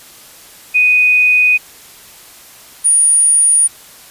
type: tone pair in turn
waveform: sine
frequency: 2489 / 9526 Hz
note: D#7 / D9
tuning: 0 / +24 cents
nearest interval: octave + major seventh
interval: 2324 cents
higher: second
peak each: -7 dBFS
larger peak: neither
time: 0.74-1.58 / 2.84-3.68 s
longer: neither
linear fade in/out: 20 ms
effects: white hiss -39 dBFS RMS until 4.1 s + resampled to 32000 Hz